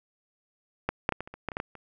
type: clicks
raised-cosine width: 0.5 ms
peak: -11 / -8 / -14 / -19 / -28 / -26 / -15 / -23 / -15 / -16 / -30 dBFS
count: 11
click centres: 0.89 / 1.091 / 1.123 / 1.206 / 1.275 / 1.34 / 1.487 / 1.518 / 1.569 / 1.601 / 1.753 s
effects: none